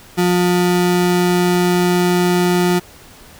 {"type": "ring-modulated tone", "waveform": "square", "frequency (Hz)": 267.1, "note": "C4", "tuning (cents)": 36, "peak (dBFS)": -10, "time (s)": [0.17, 2.8], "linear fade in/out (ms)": 20, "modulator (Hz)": 89.8, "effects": ["pink hiss -42 dBFS RMS until 3.39 s"]}